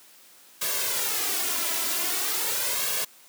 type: noise with flanger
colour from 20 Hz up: white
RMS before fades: -27 dBFS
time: 0.61-3.05 s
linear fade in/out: 10 ms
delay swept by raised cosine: 1.8 to 3 ms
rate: 0.43 Hz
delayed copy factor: +0.7
effects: white hiss -53 dBFS RMS until 3.28 s + high-pass 200 Hz 12 dB/octave